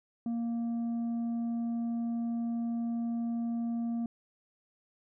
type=tone with tanh clipping; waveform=sine; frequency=233.1 Hz; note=A#3; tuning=in tune; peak=-31 dBFS; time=0.26-4.06 s; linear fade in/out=2 ms; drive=4 dB; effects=none